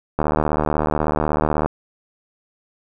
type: click train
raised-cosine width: 1 ms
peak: -5 dBFS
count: 113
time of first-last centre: 0.19-1.66 s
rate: 76.2 Hz
effects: none